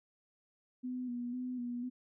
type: tone with vibrato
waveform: sine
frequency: 246.9 Hz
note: B3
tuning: in tune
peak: -36 dBFS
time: 0.83-1.9 s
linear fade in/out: 20 ms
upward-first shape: square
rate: 2 Hz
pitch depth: 33 cents each way
effects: none